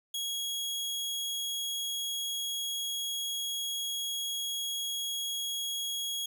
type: tone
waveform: sawtooth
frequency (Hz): 3314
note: G#7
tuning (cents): -4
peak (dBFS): -29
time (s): 0.14-6.26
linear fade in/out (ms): 5
effects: none